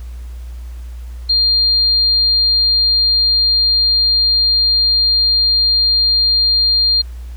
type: tone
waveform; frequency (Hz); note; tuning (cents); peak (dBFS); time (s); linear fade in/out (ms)
sine; 4200; C8; +6; -10; 1.29-7.02; 10
effects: added 60 Hz sine -26 dBFS peak until 7.36 s + pink hiss -48 dBFS RMS until 7.36 s

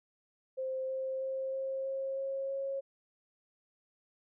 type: tone with pitch steps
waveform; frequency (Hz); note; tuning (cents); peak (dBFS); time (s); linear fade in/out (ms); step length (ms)
sine; 523.3 / 526.9 / 530.6 / 534.3 / 538 / 541.8 / 545.5; C5 / C5 / C5 / C5 / C5 / C#5 / C#5; 0 / +12 / +24 / +36 / +48 / -40 / -28; -33; 0.57-2.81; 20; 320
effects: none

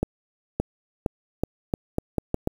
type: accelerating click train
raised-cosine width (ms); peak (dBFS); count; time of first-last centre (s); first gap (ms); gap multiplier
2; -9; 9; 0.03-2.474; 570; 0.81
effects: 7-bit

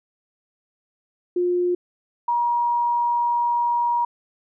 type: tone pair in turn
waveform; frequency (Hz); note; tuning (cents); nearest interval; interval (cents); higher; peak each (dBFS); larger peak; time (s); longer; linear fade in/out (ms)
sine; 355.4 / 952.9; F4 / A#5; +30 / +38; octave + perfect fourth; 1708; second; -18; neither; 1.36-1.75 / 2.28-4.05; second; 5
effects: none

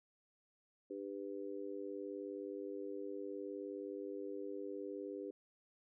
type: harmonic tone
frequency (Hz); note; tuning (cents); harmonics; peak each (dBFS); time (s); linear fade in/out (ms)
99.3; G2; +23; 3 / 4 / 5; -47 / -45 / -48; 0.9-5.31; 5
effects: none

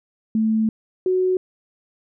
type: tone pair in turn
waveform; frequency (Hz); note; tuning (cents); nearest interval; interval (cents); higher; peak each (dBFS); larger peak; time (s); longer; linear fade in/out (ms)
sine; 220 / 370; A3 / F#4; 0 / 0; major sixth; 900; second; -16; neither; 0.35-0.69 / 1.06-1.37; first; 2
effects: none

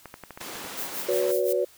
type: clicks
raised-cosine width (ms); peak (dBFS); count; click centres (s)
0.5; -24; 8; 0.057 / 0.141 / 0.237 / 0.307 / 0.375 / 0.413 / 0.555 / 0.65
type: high-pass noise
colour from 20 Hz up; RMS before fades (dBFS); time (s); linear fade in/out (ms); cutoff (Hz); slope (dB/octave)
pink; -38; 0.4-1.32; 10; 300; 12
type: noise with tremolo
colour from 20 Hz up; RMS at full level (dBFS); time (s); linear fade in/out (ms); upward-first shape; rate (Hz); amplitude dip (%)
violet; -32; 0.77-1.53; 5; sine; 5.7; 80
type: chord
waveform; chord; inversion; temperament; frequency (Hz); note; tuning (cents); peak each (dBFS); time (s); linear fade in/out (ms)
sine; F# suspended fourth; none; equal with one note detuned; 370 / 493.9 / 568.6; F#4 / B4 / C#5; 0 / 0 / +44; -26; 1.08-1.65; 10
effects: white hiss -54 dBFS RMS until 1.77 s

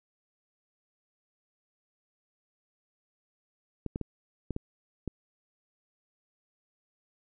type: clicks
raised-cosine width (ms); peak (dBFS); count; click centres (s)
3; -20; 6; 3.863 / 3.959 / 4.013 / 4.507 / 4.564 / 5.077
effects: none

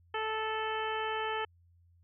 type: harmonic tone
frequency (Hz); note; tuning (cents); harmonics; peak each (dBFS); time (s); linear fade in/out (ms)
437.8; A4; -9; 1 / 2 / 3 / 4 / 5 / 6 / 7; -37 / -36 / -39 / -40 / -46 / -44 / -43; 0.14-1.45; 5
effects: added 86 Hz sine -61 dBFS peak until 2.03 s

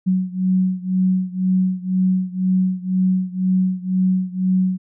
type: beating tone pair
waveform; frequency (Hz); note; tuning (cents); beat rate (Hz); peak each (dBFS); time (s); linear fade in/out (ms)
sine; 185 / 187; F#3 / F#3; 0 / +19; 2; -18 / -20; 0.06-4.78; 20
effects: none

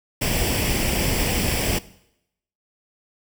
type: noise with comb filter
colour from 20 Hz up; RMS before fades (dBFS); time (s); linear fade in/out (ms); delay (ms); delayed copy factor
pink; -22; 0.21-1.79; 10; 0.38; +0.6
effects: noise-tail reverb RT60 0.8 s tail -19 dB re dry

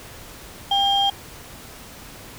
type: tone pair together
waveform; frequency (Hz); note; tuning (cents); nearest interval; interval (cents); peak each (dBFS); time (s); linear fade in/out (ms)
sine; 795 / 3207; G5 / G7; +24 / +39; 2 octaves; 2415; -18; 0.71-1.1; 5
effects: tanh soft clip ceiling -11 dBFS + pink hiss -41 dBFS RMS until 2.38 s

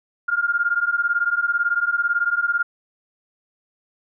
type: beating tone pair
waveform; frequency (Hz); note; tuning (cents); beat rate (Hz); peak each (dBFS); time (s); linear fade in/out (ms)
sine; 1400 / 1418; F6 / F6; +4 / +26; 18; -21; 0.28-2.63; 10
effects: none

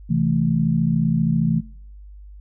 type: chord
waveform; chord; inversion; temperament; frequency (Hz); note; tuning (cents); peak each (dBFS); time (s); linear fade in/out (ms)
sine; A minor; first; just; 132 / 165 / 220; C3 / E3 / A3; +16 / +2 / 0; -23 / -19 / -22; 0.09-1.61; 20
effects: noise-tail reverb RT60 0.6 s tail -23 dB re dry + added 50 Hz sine -38 dBFS peak until 2.4 s

